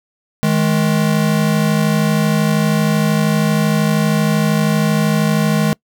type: tone pair together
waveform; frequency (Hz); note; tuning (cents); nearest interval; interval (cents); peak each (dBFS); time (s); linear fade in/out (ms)
square; 157.77 / 210.6; D#3 / G#3; +24 / +24; perfect fourth; 500; -16; 0.43-5.73; 0
effects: noise-tail reverb RT60 0.1 s tail -25 dB re dry